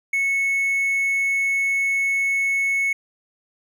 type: tone with hard clipping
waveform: triangle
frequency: 2202 Hz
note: C#7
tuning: 12 cents flat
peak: -19 dBFS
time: 0.13-2.93 s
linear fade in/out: 5 ms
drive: 5 dB
effects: none